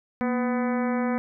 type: harmonic tone with a mistuned harmonic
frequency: 250.2 Hz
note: B3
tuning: 23 cents sharp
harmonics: 1 / 2 / 3 / 4 / 5 / 6 / 7 / 8 / 9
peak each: -24 / -30 / -34 / -36 / -38 / -40 / -41 / -42 / -43 dBFS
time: 0.21-1.18 s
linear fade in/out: 0 ms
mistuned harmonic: 1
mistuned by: -90 cents
effects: none